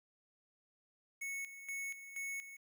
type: tone with tremolo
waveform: square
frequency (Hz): 2206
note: C#7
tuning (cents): -9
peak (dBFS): -40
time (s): 1.21-2.57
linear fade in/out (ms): 10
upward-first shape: square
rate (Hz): 2.1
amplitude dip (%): 70
effects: 11-bit